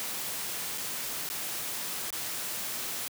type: noise with dropouts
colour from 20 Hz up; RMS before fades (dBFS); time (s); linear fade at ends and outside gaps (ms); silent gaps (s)
white; -35; 0-3.08; 0; 0.777-0.781 / 1.29-1.3 / 2.104-2.127
effects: high-pass 100 Hz 12 dB/octave